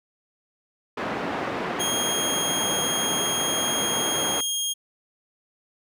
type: band-pass noise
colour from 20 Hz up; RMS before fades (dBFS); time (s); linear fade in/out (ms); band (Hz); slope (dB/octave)
pink; -29; 0.97-4.41; 5; 240 to 1800; 12
type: tone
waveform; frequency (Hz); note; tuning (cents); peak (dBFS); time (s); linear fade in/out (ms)
20% pulse; 3247; G#7; -40; -19; 1.79-4.74; 20
effects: none